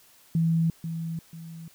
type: tone with echo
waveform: sine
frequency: 164.4 Hz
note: E3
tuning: 4 cents flat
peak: -20 dBFS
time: 0.35-0.7 s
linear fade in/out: 2 ms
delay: 490 ms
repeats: 2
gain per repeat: -9 dB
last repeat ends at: 1.68 s
effects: white hiss -57 dBFS RMS until 1.74 s